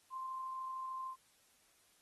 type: tone with amplitude modulation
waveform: sine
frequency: 1046 Hz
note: C6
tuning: 1 cent flat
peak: -39 dBFS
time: 0.1-1.16 s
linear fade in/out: 50 ms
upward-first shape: sine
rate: 33.4 Hz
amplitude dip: 25%
effects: white hiss -70 dBFS RMS until 2.01 s + AAC 32 kbps